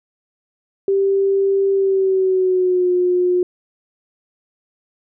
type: tone with pitch glide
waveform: sine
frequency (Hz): 392 to 359.5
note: G4 to F#4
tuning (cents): 0 to -50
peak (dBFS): -13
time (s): 0.88-3.43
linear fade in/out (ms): 2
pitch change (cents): -150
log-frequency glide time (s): 1.72-2.9
effects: none